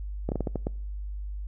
slowing click train, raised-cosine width 2 ms, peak -15 dBFS, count 7, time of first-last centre 0.29-0.669 s, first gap 29 ms, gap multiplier 1.31, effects noise-tail reverb RT60 0.6 s tail -25 dB re dry + added 50 Hz sine -32 dBFS peak until 1.47 s

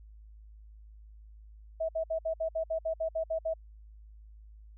sine tone bursts, 646 Hz, E5, 35 cents flat, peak -28 dBFS, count 12, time 1.8-3.539 s, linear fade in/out 10 ms, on 89 ms, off 61 ms, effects added 53 Hz sine -49 dBFS peak until 4.77 s

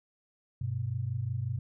sine tone pair together, 99.36 / 124.9 Hz, G2 / B2, +24 / +20 cents, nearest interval major third, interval 396 cents, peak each -34 / -32 dBFS, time 0.61-1.59 s, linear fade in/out 5 ms, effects none

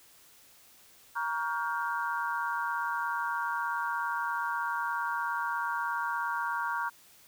sine chord, G half-diminished seventh, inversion first, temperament just, 940.8 / 1128.9 / 1411.2 / 1568 Hz, Bb5 / Db6 / F6 / G6, +16 / +31 / +18 / 0 cents, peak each -33 / -36 / -35 / -37 dBFS, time 1.15-6.9 s, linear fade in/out 20 ms, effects white hiss -58 dBFS RMS until 7.27 s

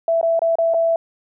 sine tone with dropouts, 663 Hz, E5, 10 cents sharp, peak -14 dBFS, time 0.08-0.96 s, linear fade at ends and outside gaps 2 ms, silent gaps 0.213-0.229 / 0.393-0.418 / 0.555-0.585 / 0.738-0.743 s, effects none

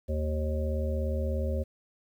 harmonic tone, 76.8 Hz, D#2, 22 cents flat, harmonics 1 / 3 / 5 / 7 / 8, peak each -28 / -37 / -40 / -35 / -42 dBFS, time 0.08-1.64 s, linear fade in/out 20 ms, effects 10-bit

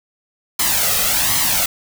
white noise with flanger, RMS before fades -17 dBFS, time 0.59-1.66 s, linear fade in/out 5 ms, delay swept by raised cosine 0.97 to 1.58 ms, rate 1.3 Hz, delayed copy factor +0.65, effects none

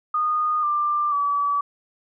sine tone with pitch steps, 1229 / 1187.1 / 1146.7 Hz, D#6 / D6 / D6, -22 / +18 / -42 cents, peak -19 dBFS, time 0.14-1.61 s, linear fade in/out 5 ms, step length 490 ms, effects none

